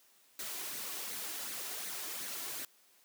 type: noise with flanger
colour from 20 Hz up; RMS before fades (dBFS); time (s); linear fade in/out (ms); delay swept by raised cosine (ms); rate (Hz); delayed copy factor
white; -41; 0.39-2.65; 2; 0.47 to 2.97; 2.7; +0.5
effects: white hiss -66 dBFS RMS until 3.04 s + high-pass 200 Hz 12 dB/octave